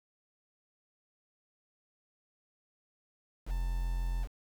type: tone with quantisation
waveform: triangle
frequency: 43.48 Hz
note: F1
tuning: 7 cents flat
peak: -28 dBFS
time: 3.46-4.28 s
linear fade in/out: 50 ms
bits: 8
effects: none